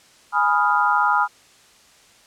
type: chord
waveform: sine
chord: F half-diminished seventh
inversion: first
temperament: equal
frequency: 830.6 / 987.8 / 1244.5 / 1396.9 Hz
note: Ab5 / Cb6 / Eb6 / F6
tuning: 0 / 0 / 0 / 0 cents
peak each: -21 dBFS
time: 0.32-1.28 s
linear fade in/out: 50 ms
effects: white hiss -52 dBFS RMS until 2.26 s + low-pass 8000 Hz 12 dB/octave